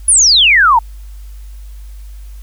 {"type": "exponential sweep", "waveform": "sine", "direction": "down", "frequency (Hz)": [10510, 872], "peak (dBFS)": -5, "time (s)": [0.08, 0.79], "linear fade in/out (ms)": 5, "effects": ["added 50 Hz sine -28 dBFS peak until 2.42 s", "white hiss -49 dBFS RMS until 2.42 s"]}